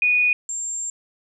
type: tone pair in turn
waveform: sine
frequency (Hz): 2468 / 7396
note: D#7 / A#8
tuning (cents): -15 / -15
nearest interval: octave + perfect fifth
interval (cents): 1900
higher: second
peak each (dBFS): -15 / -25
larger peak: first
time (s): 0.02-0.33 / 0.49-0.9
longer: second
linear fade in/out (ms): 2
effects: none